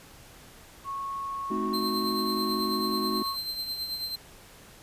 sine tone, 1100 Hz, C#6, 14 cents flat, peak -31 dBFS, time 0.84-3.37 s, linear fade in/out 50 ms
triangle chord, A diminished seventh, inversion none, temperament equal with one note detuned, 215.7 / 261.6 / 311.1 / 370 Hz, A3 / C4 / Eb4 / Gb4, -34 / 0 / 0 / 0 cents, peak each -30 / -34 / -33 / -31 dBFS, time 1.5-3.23 s, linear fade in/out 10 ms
45% pulse tone with tremolo, 4120 Hz, C8, 28 cents flat, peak -28 dBFS, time 1.73-4.16 s, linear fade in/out 10 ms, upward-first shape triangle, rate 9.2 Hz, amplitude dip 60%
effects pink hiss -51 dBFS RMS until 4.82 s + resampled to 32000 Hz

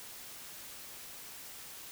silence, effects white hiss -48 dBFS RMS until 1.91 s

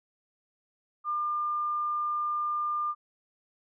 sine tone, 1200 Hz, D6, 37 cents sharp, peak -27 dBFS, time 1.04-2.95 s, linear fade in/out 50 ms, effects none

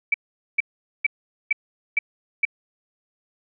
sine tone bursts, 2302 Hz, D7, 35 cents flat, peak -15 dBFS, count 6, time 0.12-2.452 s, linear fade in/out 5 ms, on 22 ms, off 440 ms, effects none

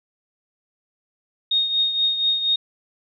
sine tone with tremolo, 3712 Hz, A#7, 8 cents flat, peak -15 dBFS, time 1.51-2.56 s, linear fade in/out 5 ms, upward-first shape triangle, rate 4.2 Hz, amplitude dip 65%, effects none

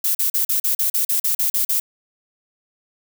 violet noise bursts, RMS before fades -19 dBFS, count 12, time 0.04-1.8 s, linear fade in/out 5 ms, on 110 ms, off 40 ms, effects none

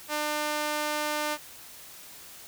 sawtooth tone with high-pass filter, 300 Hz, D4, 37 cents sharp, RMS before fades -30 dBFS, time 0.08-1.38 s, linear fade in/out 50 ms, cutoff 650 Hz, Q 0.8, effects white hiss -47 dBFS RMS until 2.47 s

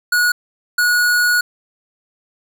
square tone pair in turn, 1456 / 1456 Hz, F#6 / F#6, -28 / -28 cents, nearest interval unison, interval 0 cents, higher neither, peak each -13 dBFS, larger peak neither, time 0.12-0.32 / 0.78-1.41 s, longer second, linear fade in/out 5 ms, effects none

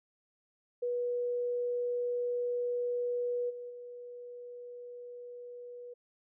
sine tone with level steps, 486.7 Hz, B4, 25 cents flat, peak -30 / -40 / -43 dBFS, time 0.82-5.94 s, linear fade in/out 10 ms, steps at 3.49 / 3.69 s, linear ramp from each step 20 ms, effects none

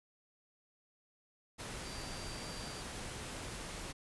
sine tone in noise, 4699 Hz, D8, in tune, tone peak -51 dBFS, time 1.84-2.82 s, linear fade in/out 20 ms, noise pink, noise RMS -44 dBFS, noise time 1.58-3.93 s, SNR -10 dB, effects resampled to 24000 Hz

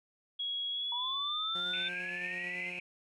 sine tone with pitch glide, 3322 to 3560 Hz, G#7 to A7, 0 to +20 cents, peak -33 dBFS, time 0.39-1.89 s, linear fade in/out 10 ms, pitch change +120 cents, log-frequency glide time 0.7-1.34 s
sine linear sweep, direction up, 944 to 2085 Hz, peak -38 dBFS, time 0.92-2.7 s, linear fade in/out 2 ms
15% pulse tone with tremolo, 178.5 Hz, F3, 38 cents sharp, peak -39 dBFS, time 1.55-2.79 s, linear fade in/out 2 ms, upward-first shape square, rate 9 Hz, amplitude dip 25%
white band-pass noise, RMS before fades -42 dBFS, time 1.73-2.8 s, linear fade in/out 5 ms, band 2300 to 2600 Hz, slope 96 dB/octave
effects resampled to 24000 Hz

